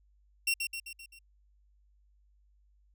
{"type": "tone with echo", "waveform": "sawtooth", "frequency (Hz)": 2732, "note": "F7", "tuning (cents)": -39, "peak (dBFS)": -23, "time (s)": [0.47, 0.54], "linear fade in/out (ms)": 5, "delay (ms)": 130, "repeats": 5, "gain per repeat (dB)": -5, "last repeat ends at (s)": 1.19, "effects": ["added 50 Hz sine -63 dBFS peak until 2.94 s"]}